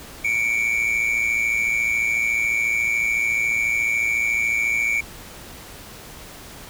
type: tone pair together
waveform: triangle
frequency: 2235 / 2349 Hz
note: C#7 / D7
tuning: +14 / 0 cents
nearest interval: minor second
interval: 86 cents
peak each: -20 dBFS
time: 0.24-5.01 s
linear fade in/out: 10 ms
effects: pink hiss -40 dBFS RMS until 6.69 s